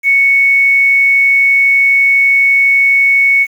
sine tone with quantisation, 2217 Hz, C#7, in tune, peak -6 dBFS, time 0.03-3.47 s, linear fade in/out 50 ms, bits 6, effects none

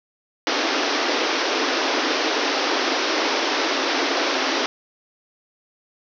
pink band-pass noise, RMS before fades -22 dBFS, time 0.47-4.66 s, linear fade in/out 0 ms, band 260 to 5900 Hz, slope 96 dB/octave, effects none

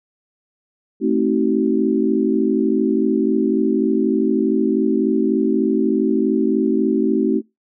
sine chord, A diminished seventh, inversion none, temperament just, 220 / 264 / 316.8 / 380.2 Hz, A3 / C4 / Eb4 / Gb4, 0 / +16 / +31 / +47 cents, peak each -20 dBFS, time 1-7.42 s, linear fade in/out 50 ms, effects noise-tail reverb RT60 0.2 s tail -24 dB re dry

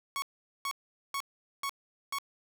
sawtooth tone bursts, 1108.7 Hz, C#6, in tune, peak -28 dBFS, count 5, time 0.16-2.185 s, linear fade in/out 0 ms, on 61 ms, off 430 ms, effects none

